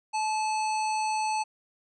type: harmonic tone with a mistuned harmonic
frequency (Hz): 866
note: A5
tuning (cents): -28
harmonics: 1 / 3 / 5 / 7 / 9 / 10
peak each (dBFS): -26 / -36 / -40 / -43 / -45 / -46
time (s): 0.13-1.44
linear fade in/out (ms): 20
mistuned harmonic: 5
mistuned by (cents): +30
effects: none